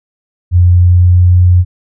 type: tone with pitch glide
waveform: sine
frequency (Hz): 88.6 to 89.63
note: F2 to F2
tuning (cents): +25 to +45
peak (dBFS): -3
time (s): 0.51-1.65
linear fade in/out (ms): 50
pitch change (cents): +20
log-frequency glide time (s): 0.64-1.35
effects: none